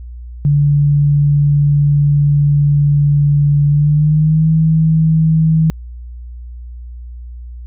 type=tone with pitch glide; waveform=sine; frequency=144.8 to 159.74 Hz; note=D3 to D#3; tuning=-24 to +46 cents; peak=-8 dBFS; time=0.45-5.7 s; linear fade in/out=0 ms; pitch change=+170 cents; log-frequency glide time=3.67-4.49 s; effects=added 60 Hz sine -27 dBFS peak until 7.66 s